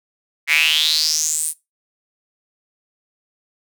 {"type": "tone with high-pass filter sweep", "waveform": "square", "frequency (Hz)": 77.6, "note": "D#2", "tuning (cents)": -4, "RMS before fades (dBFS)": -18, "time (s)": [0.47, 1.54], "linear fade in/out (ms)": 50, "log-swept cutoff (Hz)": [2100, 9900], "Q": 7.2, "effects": ["noise-tail reverb RT60 0.2 s tail -18 dB re dry"]}